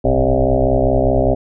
sine tone with frequency modulation, 329.6 Hz, E4, in tune, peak -11 dBFS, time 0.04-1.35 s, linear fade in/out 10 ms, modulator 65 Hz, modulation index 5.4, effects none

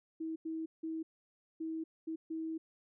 sine tone bursts at uneven times, 321.8 Hz, E4, 42 cents flat, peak -36 dBFS, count 6, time 0.2-0.36 / 0.45-0.66 / 0.83-1.03 / 1.6-1.84 / 2.07-2.16 / 2.3-2.58 s, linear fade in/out 10 ms, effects none

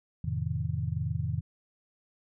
sine chord, F dominant seventh, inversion none, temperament just, 87.31 / 109.13 / 130.96 / 157.15 Hz, F2 / A2 / C3 / Eb3, 0 / -14 / +2 / +18 cents, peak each -34 dBFS, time 0.24-1.41 s, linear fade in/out 5 ms, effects none

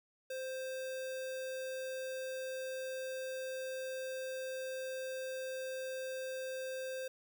sine tone with sample-and-hold, 521 Hz, C5, 7 cents flat, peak -38 dBFS, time 0.3-7.08 s, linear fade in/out 5 ms, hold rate 2100 Hz, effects none

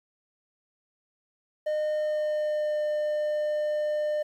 triangle tone with pitch glide, 610 to 602.3 Hz, D#5 to D5, -34 to +44 cents, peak -23 dBFS, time 1.66-4.23 s, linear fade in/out 10 ms, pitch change -22 cents, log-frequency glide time 1.93-2.84 s, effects 10-bit

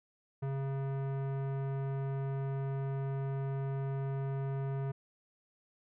sine tone with tanh clipping, 136.3 Hz, C#3, 29 cents flat, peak -35 dBFS, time 0.42-4.92 s, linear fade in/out 10 ms, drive 18 dB, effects none

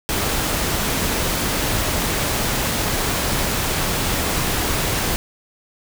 pink noise, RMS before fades -21 dBFS, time 0.09-5.16 s, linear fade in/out 0 ms, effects none

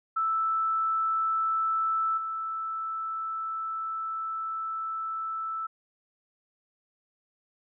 sine tone with level steps, 1318.5 Hz, E6, in tune, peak -24 / -30 dBFS, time 0.16-5.67 s, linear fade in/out 10 ms, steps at 2.17 s, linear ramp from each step 10 ms, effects none

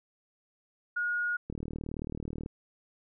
sine tone, 1440 Hz, F#6, 47 cents flat, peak -28 dBFS, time 0.96-1.37 s, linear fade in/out 10 ms
click train, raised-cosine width 3 ms, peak -24 dBFS, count 38, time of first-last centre 1.5-2.461 s, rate 38.5 Hz
effects none

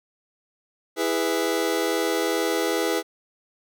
sawtooth chord, E major, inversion none, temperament just, 329.6 / 412 / 494.4 Hz, E4 / G#4 / B4, 0 / -14 / +2 cents, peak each -22 dBFS, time 0.96-3.03 s, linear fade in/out 50 ms, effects none

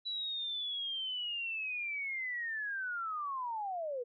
sine linear sweep, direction down, 3955 to 466.2 Hz, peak -35 dBFS, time 0.05-4.04 s, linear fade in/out 20 ms, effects none

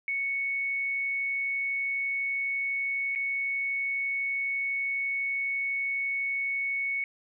sine tone with dropouts, 2217 Hz, C#7, in tune, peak -27 dBFS, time 0.08-7.04 s, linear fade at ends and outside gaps 1 ms, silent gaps 3.151-3.158 s, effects none

